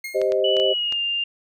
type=tone with exponential decay; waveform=40% pulse; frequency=2138 Hz; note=C7; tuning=37 cents sharp; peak=-26 dBFS; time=0.04-0.42 s; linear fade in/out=5 ms; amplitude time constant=81 ms
type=chord; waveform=sine; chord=C minor; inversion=second; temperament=equal; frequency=392 / 523.3 / 622.3 Hz; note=G4 / C5 / Eb5; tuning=0 / 0 / 0 cents; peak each=-22 dBFS; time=0.14-0.74 s; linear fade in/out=20 ms
type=clicks; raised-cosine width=0.2 ms; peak=-16 dBFS; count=5; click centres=0.216 / 0.321 / 0.568 / 0.599 / 0.924 s
type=tone with pitch glide; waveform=sine; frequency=2960 to 2799 Hz; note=F#7 to F7; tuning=0 to +3 cents; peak=-21 dBFS; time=0.44-1.24 s; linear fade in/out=5 ms; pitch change=-97 cents; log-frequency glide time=0.67-1 s
effects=none